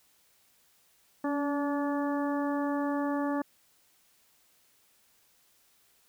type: harmonic tone with a mistuned harmonic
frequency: 287.9 Hz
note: D4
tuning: 34 cents flat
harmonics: 1 / 2 / 3 / 4 / 5 / 6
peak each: -29 / -35 / -37 / -39 / -47 / -43 dBFS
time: 1.24-3.42 s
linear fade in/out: 5 ms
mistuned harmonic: 1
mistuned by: -25 cents
effects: white hiss -66 dBFS RMS until 6.08 s